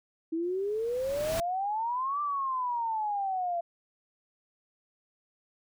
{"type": "exponential two-way sweep", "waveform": "sine", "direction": "up then down", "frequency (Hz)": [318.9, 1184, 677], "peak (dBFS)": -28, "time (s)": [0.32, 3.61], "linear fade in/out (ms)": 10, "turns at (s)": 2.21}
{"type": "noise with exponential growth", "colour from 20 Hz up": "pink", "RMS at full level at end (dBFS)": -33, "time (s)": [0.43, 1.4], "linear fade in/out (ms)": 1, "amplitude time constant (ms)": 210}
{"effects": []}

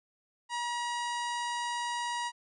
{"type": "harmonic tone with a mistuned harmonic", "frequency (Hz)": 957, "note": "A#5", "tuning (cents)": 45, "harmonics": [1, 2, 3, 4, 5, 6, 7, 8, 9, 10], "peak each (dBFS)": [-33, -39, -43, -45, -47, -49, -50, -51, -52, -53], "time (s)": [0.49, 2.32], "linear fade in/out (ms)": 50, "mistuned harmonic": 8, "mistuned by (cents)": -25, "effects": []}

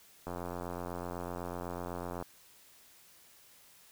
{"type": "click train", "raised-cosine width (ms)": 1, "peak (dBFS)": -25, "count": 173, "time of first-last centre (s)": [0.27, 2.225], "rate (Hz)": 88, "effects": ["white hiss -60 dBFS RMS until 3.91 s"]}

